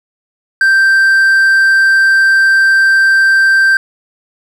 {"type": "tone", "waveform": "triangle", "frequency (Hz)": 1568, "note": "G6", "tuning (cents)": 0, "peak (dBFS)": -4, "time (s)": [0.61, 3.77], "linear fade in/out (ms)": 2, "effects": []}